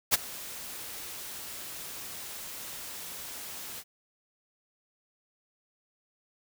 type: noise with ADSR envelope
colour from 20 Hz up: white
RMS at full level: -20 dBFS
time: 0.11-3.84 s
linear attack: 30 ms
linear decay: 20 ms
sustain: -21 dB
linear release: 52 ms
effects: none